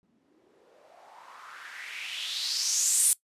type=noise with low-pass filter sweep; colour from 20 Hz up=violet; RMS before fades=-32 dBFS; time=0.03-3.13 s; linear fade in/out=0 ms; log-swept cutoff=210 to 9900 Hz; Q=4; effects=noise-tail reverb RT60 0.1 s tail -19 dB re dry + resampled to 32000 Hz